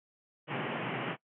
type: band-pass noise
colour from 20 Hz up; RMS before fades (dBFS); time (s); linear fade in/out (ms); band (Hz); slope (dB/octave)
pink; -36; 0.47-1.17; 50; 120 to 3100; 96
effects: noise-tail reverb RT60 0.1 s tail -21 dB re dry